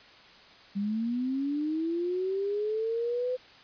sine linear sweep, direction up, 195.5 to 510 Hz, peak -27 dBFS, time 0.75-3.37 s, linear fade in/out 20 ms, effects white hiss -53 dBFS RMS until 3.63 s + resampled to 11025 Hz

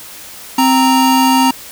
square tone pair together, 261.6 / 932.2 Hz, C4 / A#5, 0 / 0 cents, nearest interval octave + minor seventh, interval 2200 cents, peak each -12 dBFS, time 0.58-1.51 s, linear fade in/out 5 ms, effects white hiss -33 dBFS RMS until 1.71 s

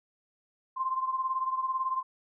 sine beating tone pair, 1043 / 1061 Hz, C6 / C6, -6 / +24 cents, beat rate 18 Hz, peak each -29 / -34 dBFS, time 0.76-2.03 s, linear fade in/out 20 ms, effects none

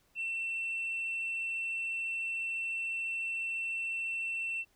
sine tone, 2693 Hz, E7, 36 cents sharp, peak -31 dBFS, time 0.15-4.65 s, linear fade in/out 50 ms, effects tanh soft clip ceiling -30 dBFS + pink hiss -70 dBFS RMS until 4.75 s

